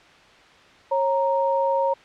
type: tone pair together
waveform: sine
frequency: 545.6 / 932.3 Hz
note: C#5 / A#5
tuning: -28 / 0 cents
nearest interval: major sixth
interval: 928 cents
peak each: -21 / -22 dBFS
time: 0.91-1.94 s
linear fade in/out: 10 ms
effects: white hiss -50 dBFS RMS until 2.04 s + low-pass 3000 Hz 12 dB/octave